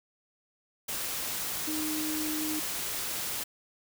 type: tone in noise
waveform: sine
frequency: 308.7 Hz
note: D#4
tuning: 14 cents flat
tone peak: -32 dBFS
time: 1.67-2.6 s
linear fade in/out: 10 ms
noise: white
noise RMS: -34 dBFS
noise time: 0.88-3.44 s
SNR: -1 dB
effects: none